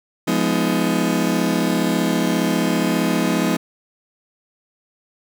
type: chord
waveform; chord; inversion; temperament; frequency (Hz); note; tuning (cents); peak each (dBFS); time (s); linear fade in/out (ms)
35% pulse; F half-diminished seventh; none; just; 174.61 / 209.5 / 251.4 / 314.3; F3 / Ab3 / Cb4 / Eb4; 0 / +15 / +31 / +18; -21; 0.27-3.57; 10
effects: none